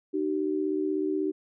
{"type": "tone pair together", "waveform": "sine", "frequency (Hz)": [305.9, 382.2], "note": ["D#4", "G4"], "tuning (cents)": [-29, -44], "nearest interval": "major third", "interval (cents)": 385, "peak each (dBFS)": -28, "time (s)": [0.13, 1.32], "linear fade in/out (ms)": 20, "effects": []}